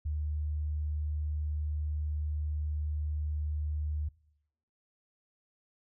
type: tone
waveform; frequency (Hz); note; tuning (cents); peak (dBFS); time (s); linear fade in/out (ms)
sine; 75.4; D2; +46; -30; 0.05-4.09; 10
effects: noise-tail reverb RT60 0.8 s tail -23 dB re dry